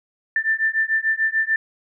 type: beating tone pair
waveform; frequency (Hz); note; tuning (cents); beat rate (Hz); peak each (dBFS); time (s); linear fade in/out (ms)
sine; 1774 / 1780.8; A6 / A6; +14 / +20; 6.8; -21; 0.36-1.56; 2
effects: none